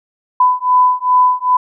sine beating tone pair, 1000 / 1002.5 Hz, B5 / B5, +21 / +26 cents, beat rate 2.5 Hz, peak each -12 dBFS, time 0.4-1.57 s, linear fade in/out 5 ms, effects none

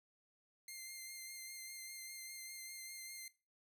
10% pulse tone with vibrato, 2100 Hz, C7, 6 cents sharp, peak -39 dBFS, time 0.68-3.28 s, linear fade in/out 2 ms, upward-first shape sine, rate 5 Hz, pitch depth 20 cents each way, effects noise-tail reverb RT60 0.3 s tail -18 dB re dry

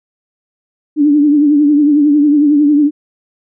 sine tone with vibrato, 293.7 Hz, D4, in tune, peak -6 dBFS, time 0.96-2.91 s, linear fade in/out 50 ms, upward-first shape triangle, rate 11 Hz, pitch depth 76 cents each way, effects none

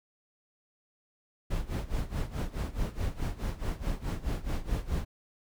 brown noise with tremolo, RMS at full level -29 dBFS, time 1.5-5.05 s, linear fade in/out 10 ms, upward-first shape sine, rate 4.7 Hz, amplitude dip 85%, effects none

